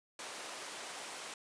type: high-pass noise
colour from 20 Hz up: pink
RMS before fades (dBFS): -45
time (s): 0.19-1.34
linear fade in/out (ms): 2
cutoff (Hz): 520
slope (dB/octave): 12
effects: resampled to 22050 Hz